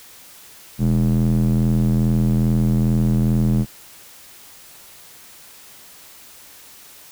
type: tone with band-pass filter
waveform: square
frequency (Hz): 41.2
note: E1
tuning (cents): 0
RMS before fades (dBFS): -17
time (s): 0.78-3.66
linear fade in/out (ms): 50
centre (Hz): 170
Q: 3
effects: white hiss -44 dBFS RMS until 7.11 s

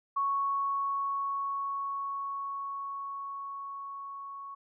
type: tone with level ramp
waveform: sine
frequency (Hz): 1108.7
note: C#6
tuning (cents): 0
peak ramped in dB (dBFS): -26 to -40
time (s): 0.16-4.55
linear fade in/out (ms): 10
effects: none

